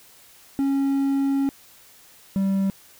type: tone pair in turn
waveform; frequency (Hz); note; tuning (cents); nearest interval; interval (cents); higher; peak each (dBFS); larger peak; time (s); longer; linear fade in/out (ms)
triangle; 274.9 / 194.38; C#4 / G3; -14 / -14; tritone; 600; first; -17; neither; 0.59-1.49 / 2.36-2.7; first; 0
effects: white hiss -51 dBFS RMS until 2.99 s